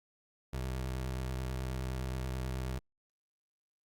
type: tone with vibrato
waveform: 25% pulse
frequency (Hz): 64.2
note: C2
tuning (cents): -32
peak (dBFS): -31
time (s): 0.53-2.79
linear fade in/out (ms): 5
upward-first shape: sine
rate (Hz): 9.4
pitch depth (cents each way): 27
effects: Opus 48 kbps